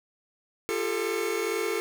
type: tone cluster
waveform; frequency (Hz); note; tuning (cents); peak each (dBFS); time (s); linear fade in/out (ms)
45% pulse; 347.3 / 402.6 / 444.8 / 2200; F4 / G4 / A4 / C#7; -10 / +46 / +19 / -14; -33 / -32 / -30 / -36; 0.69-1.8; 0
effects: none